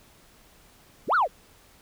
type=linear two-way sweep; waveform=sine; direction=up then down; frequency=69.3 to 1499 to 407.5 Hz; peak=-17 dBFS; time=1.07-1.28 s; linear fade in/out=50 ms; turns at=1.15 s; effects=tanh soft clip ceiling -15 dBFS + pink hiss -56 dBFS RMS until 1.81 s